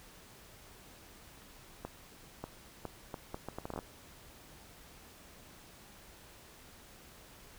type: accelerating click train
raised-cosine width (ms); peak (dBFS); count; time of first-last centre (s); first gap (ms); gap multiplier
1; -25; 13; 1.85-3.789; 590; 0.7
effects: pink hiss -56 dBFS RMS until 7.58 s